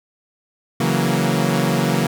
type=chord; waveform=sawtooth; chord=F# dominant seventh; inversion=second; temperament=equal; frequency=138.59 / 164.81 / 185 / 233.1 Hz; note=C#3 / E3 / F#3 / A#3; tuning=0 / 0 / 0 / 0 cents; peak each=-18 dBFS; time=0.8-2.07 s; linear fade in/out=5 ms; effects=none